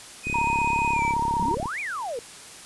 triangle tone with pitch glide, 2500 to 2319 Hz, D#7 to D7, +8 to -22 cents, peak -25 dBFS, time 0.23-1.15 s, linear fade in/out 50 ms, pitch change -130 cents, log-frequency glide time 0.92-1.02 s
click train, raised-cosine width 3 ms, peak -19 dBFS, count 49, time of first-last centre 0.27-1.657 s, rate 34.6 Hz
sine tone with vibrato, 932.3 Hz, A#5, in tune, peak -22 dBFS, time 0.34-1.55 s, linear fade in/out 5 ms, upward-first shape triangle, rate 16 Hz, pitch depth 50 cents each way
sine exponential two-way sweep, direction up then down, 160 to 2500 to 446.7 Hz, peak -28 dBFS, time 1.4-2.19 s, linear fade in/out 0 ms, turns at 1.8 s
effects white hiss -43 dBFS RMS until 2.65 s + resampled to 24000 Hz

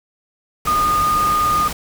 sine tone in noise, 1223 Hz, D#6, 30 cents flat, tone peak -14 dBFS, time 0.67-1.68 s, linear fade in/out 5 ms, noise pink, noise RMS -26 dBFS, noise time 0.65-1.73 s, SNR +9 dB, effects none

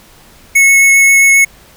square tone with vibrato, 2195 Hz, C#7, 18 cents flat, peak -5 dBFS, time 0.55-1.45 s, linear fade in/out 10 ms, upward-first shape sine, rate 7.5 Hz, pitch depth 8 cents each way, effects pink hiss -42 dBFS RMS until 1.76 s

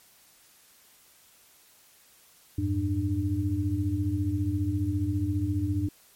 sine tone cluster, 88.5 / 103.2 / 297.8 Hz, F2 / G#2 / D4, +23 / -10 / +24 cents, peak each -29 dBFS, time 2.58-5.89 s, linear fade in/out 5 ms, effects white hiss -58 dBFS RMS until 6.15 s + MP3 64 kbps

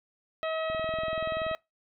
harmonic tone, 640 Hz, D#5, 49 cents sharp, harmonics 1 / 2 / 3 / 4 / 5 / 6, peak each -30 / -36 / -40 / -42 / -44 / -46 dBFS, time 0.43-1.55 s, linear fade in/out 0 ms
click train, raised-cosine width 3 ms, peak -30 dBFS, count 18, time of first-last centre 0.7-1.513 s, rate 20.9 Hz
effects noise-tail reverb RT60 0.2 s tail -23 dB re dry

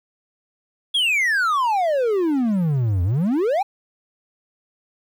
triangle exponential two-way sweep, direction down then up, 3415 to 84.5 to 846 Hz, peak -15 dBFS, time 0.94-3.63 s, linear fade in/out 10 ms, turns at 3.03 s, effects 9-bit

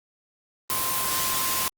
sine tone in noise, 1047 Hz, C6, 1 cent sharp, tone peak -31 dBFS, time 0.7-1.68 s, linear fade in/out 0 ms, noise white, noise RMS -26 dBFS, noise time 0.7-1.68 s, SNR -8 dB, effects Opus 24 kbps

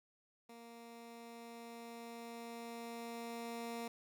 15% pulse tone with level ramp, 233.1 Hz, A#3, in tune, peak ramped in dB -47 to -35 dBFS, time 0.49-3.88 s, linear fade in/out 5 ms, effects none

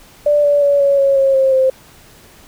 sine tone with pitch steps, 587.3 / 577.9 / 568.6 / 559.5 / 550.5 / 541.7 / 533 / 524.4 Hz, D5 / D5 / C#5 / C#5 / C#5 / C#5 / C5 / C5, 0 / -28 / +44 / +16 / -12 / -40 / +32 / +4 cents, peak -9 dBFS, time 0.26-1.7 s, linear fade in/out 5 ms, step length 180 ms, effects pink hiss -44 dBFS RMS until 2.47 s

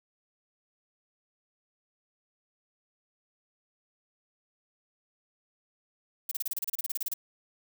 violet noise bursts, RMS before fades -31 dBFS, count 16, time 6.29-7.139 s, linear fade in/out 5 ms, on 24 ms, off 31 ms, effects none

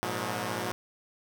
5% pulse tone cluster, 105.5 / 120 / 180.7 Hz, G#2 / B2 / F#3, +28 / -49 / -41 cents, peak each -24 dBFS, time 0.03-0.72 s, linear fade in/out 0 ms, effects none

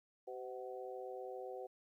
harmonic tone with a mistuned harmonic, 127.5 Hz, C3, 44 cents flat, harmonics 3 / 4 / 5 / 6, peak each -48 / -47 / -56 / -50 dBFS, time 0.27-1.67 s, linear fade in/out 10 ms, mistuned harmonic 6, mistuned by -40 cents, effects 13-bit

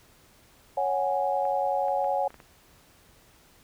sine chord, C# suspended fourth, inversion none, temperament equal, 554.4 / 740 / 830.6 Hz, C#5 / F#5 / G#5, 0 / 0 / 0 cents, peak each -28 dBFS, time 0.77-2.28 s, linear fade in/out 5 ms
clicks, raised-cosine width 0.5 ms, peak -32 dBFS, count 6, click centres 1.453 / 1.883 / 2.044 / 2.305 / 2.343 / 2.402 s
effects pink hiss -58 dBFS RMS until 3.63 s

